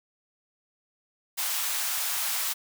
white high-pass noise, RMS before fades -29 dBFS, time 1.37-2.54 s, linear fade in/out 20 ms, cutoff 730 Hz, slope 24 dB/octave, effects none

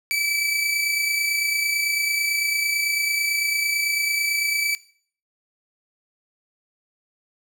sawtooth tone pair together, 2281 / 2310 Hz, C#7 / D7, +49 / -29 cents, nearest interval unison, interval 22 cents, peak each -26 / -18 dBFS, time 0.11-4.75 s, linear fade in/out 0 ms, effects noise-tail reverb RT60 0.5 s tail -18 dB re dry

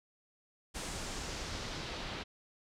pink noise with low-pass filter sweep, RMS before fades -41 dBFS, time 0.74-2.24 s, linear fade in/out 20 ms, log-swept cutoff 8700 to 3700 Hz, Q 1.5, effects none

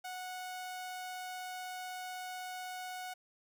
sawtooth tone, 736 Hz, F#5, 9 cents flat, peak -37 dBFS, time 0.04-3.14 s, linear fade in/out 10 ms, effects none

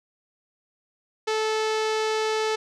sawtooth tone with low-pass filter, 436.3 Hz, A4, 15 cents flat, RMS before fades -25 dBFS, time 1.27-2.56 s, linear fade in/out 10 ms, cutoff 5400 Hz, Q 1.2, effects none

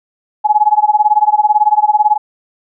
sine tone with tremolo, 845 Hz, G#5, 30 cents sharp, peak -4 dBFS, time 0.44-2.18 s, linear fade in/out 20 ms, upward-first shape sine, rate 18 Hz, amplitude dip 95%, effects none

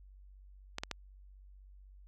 clicks, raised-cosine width 0.2 ms, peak -19 dBFS, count 3, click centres 0.784 / 0.835 / 0.913 s, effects added 48 Hz sine -53 dBFS peak until 2.07 s

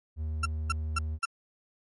triangle tone, 77.78 Hz, D#2, in tune, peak -28 dBFS, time 0.16-1.19 s, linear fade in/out 50 ms
35% pulse tone bursts, 1356 Hz, E6, 49 cents sharp, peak -24 dBFS, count 4, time 0.43-1.254 s, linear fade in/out 5 ms, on 26 ms, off 240 ms
effects MP3 48 kbps

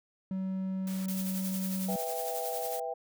triangle tone, 189.4 Hz, F#3, 41 cents sharp, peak -29 dBFS, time 0.31-1.96 s, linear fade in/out 2 ms
white noise, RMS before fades -46 dBFS, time 0.87-1.06 s, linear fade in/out 2 ms
blue noise with tremolo, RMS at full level -38 dBFS, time 1.08-2.8 s, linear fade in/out 5 ms, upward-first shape sine, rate 11 Hz, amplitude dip 45%
sine chord, E minor, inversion second, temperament just, 494.4 / 659.3 / 791.1 Hz, B4 / E5 / G5, +2 / 0 / +16 cents, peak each -37 dBFS, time 1.88-2.94 s, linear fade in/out 10 ms
effects none

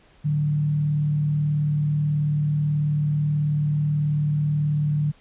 sine tone with frequency modulation, 148.9 Hz, D3, 24 cents sharp, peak -19 dBFS, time 0.24-5.12 s, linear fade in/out 20 ms, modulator 38.4 Hz, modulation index 0.32, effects pink hiss -56 dBFS RMS until 5.2 s + resampled to 8000 Hz

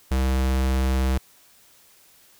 square tone, 65.41 Hz, C2, in tune, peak -20 dBFS, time 0.11-1.18 s, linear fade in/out 5 ms, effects white hiss -55 dBFS RMS until 2.39 s

